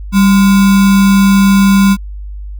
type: tone with sample-and-hold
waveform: sine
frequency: 196 Hz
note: G3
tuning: in tune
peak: -4 dBFS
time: 0.12-1.97 s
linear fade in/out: 50 ms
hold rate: 1225 Hz
effects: added 50 Hz sine -22 dBFS peak until 2.59 s